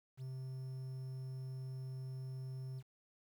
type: tone with quantisation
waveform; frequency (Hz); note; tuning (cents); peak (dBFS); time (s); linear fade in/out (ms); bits
triangle; 130.6; C3; -3; -40; 0.17-2.83; 50; 11
effects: none